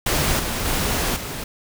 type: noise with level steps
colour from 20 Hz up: pink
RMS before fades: -20 / -25 / -22 / -30 dBFS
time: 0.06-1.44 s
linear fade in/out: 5 ms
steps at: 0.39 / 0.65 / 1.16 s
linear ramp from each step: 5 ms
effects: none